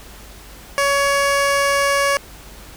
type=tone with low-pass filter; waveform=15% pulse; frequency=561 Hz; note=C#5; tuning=21 cents sharp; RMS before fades=-17 dBFS; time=0.78-2.17 s; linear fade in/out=0 ms; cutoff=11000 Hz; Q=0.84; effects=added 50 Hz sine -42 dBFS peak until 2.76 s + pink hiss -41 dBFS RMS until 2.76 s